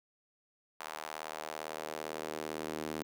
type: tone with high-pass filter sweep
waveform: sawtooth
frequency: 77.78 Hz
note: D#2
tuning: in tune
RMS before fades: -41 dBFS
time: 0.8-3.03 s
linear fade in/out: 0 ms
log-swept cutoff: 920 to 290 Hz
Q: 1.4
effects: none